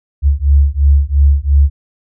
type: beating tone pair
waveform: sine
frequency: 69.3 / 72.2 Hz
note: C#2 / D2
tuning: 0 / -29 cents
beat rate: 2.9 Hz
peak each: -10 dBFS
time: 0.22-1.7 s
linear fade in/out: 50 ms
effects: none